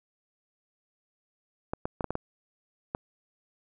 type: clicks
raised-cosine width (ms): 1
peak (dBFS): -16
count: 7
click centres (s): 1.735 / 1.855 / 2.008 / 2.043 / 2.106 / 2.154 / 2.949
effects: none